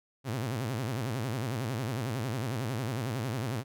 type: tone with vibrato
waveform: sawtooth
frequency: 120.7 Hz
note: B2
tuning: 39 cents flat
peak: -27 dBFS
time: 0.24-3.64 s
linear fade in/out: 50 ms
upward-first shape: sine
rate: 11 Hz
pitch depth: 230 cents each way
effects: none